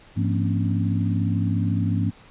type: tone cluster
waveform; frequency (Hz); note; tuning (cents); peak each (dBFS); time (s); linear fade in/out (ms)
sine; 103.1 / 171.9 / 229.6 / 263.7 / 283.5; G#2 / F3 / A#3 / C4 / C#4; -12 / -27 / -26 / +14 / +39; -22 / -26 / -28 / -31 / -31; 0.16-2.11; 20
effects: pink hiss -50 dBFS RMS until 2.3 s + resampled to 8000 Hz